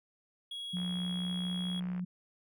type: tone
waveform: triangle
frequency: 3322 Hz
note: G#7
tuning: in tune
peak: -37 dBFS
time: 0.51-1.8 s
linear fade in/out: 5 ms
type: tone with pitch glide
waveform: sine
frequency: 178.7 to 180.26 Hz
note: F3 to F#3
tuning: +40 to -45 cents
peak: -33 dBFS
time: 0.73-2.05 s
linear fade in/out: 10 ms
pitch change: +15 cents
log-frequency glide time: 0.97-1.68 s
type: click train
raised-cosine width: 0.5 ms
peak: -35 dBFS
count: 80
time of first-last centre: 0.77-1.995 s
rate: 64.5 Hz
effects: none